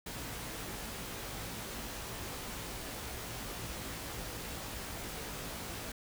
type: noise with comb filter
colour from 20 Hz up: pink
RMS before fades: -42 dBFS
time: 0.06-5.92 s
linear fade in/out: 5 ms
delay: 18 ms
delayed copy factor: +0.55
effects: none